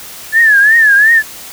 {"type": "tone with vibrato", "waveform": "sine", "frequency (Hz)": 1725, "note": "A6", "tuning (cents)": -35, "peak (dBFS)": -4, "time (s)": [0.32, 1.23], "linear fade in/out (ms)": 50, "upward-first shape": "triangle", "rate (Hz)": 2.8, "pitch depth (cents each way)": 150, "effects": ["white hiss -30 dBFS RMS until 1.52 s"]}